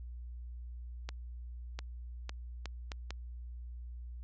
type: accelerating click train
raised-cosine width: 0.2 ms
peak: -23 dBFS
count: 6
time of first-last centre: 1.09-3.106 s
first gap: 700 ms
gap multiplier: 0.72
effects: added 60 Hz sine -42 dBFS peak until 4.23 s + resampled to 16000 Hz